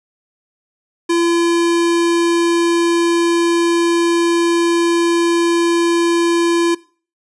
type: tone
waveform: square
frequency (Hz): 340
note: F4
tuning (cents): -46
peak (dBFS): -13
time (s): 1.09-6.75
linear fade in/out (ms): 10
effects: noise-tail reverb RT60 0.4 s tail -21 dB re dry + resampled to 24000 Hz